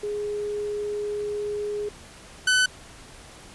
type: tone pair in turn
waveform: sine / sawtooth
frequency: 415.3 / 1505.8 Hz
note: G#4 / F#6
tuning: 0 / +30 cents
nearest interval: octave + minor seventh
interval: 2230 cents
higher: second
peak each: -26 / -14 dBFS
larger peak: second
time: 0.03-1.89 / 2.47-2.66 s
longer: first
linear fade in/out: 5 ms
effects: pink hiss -46 dBFS RMS until 3.54 s + resampled to 24000 Hz